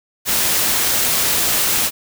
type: noise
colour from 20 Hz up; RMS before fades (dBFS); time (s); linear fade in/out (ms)
white; -17; 0.25-1.91; 50
effects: none